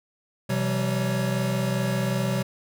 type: tone cluster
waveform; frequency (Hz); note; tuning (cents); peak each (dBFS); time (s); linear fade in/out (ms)
square; 128.2 / 167.8 / 192.9 / 556; C3 / E3 / G3 / C#5; -35 / +31 / -28 / +5; -27 / -34 / -28 / -33; 0.49-2.43; 10
effects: none